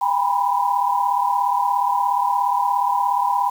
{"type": "tone cluster", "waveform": "sine", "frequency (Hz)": [806, 967, 1004], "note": ["G5", "B5", "B5"], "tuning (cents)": [48, -37, 28], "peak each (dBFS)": -21, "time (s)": [0.01, 3.5], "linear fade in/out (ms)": 10, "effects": ["7-bit"]}